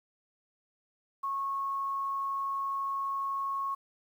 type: tone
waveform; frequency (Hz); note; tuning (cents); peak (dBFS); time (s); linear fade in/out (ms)
sine; 1097; C#6; -18; -30; 1.23-3.75; 10
effects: 10-bit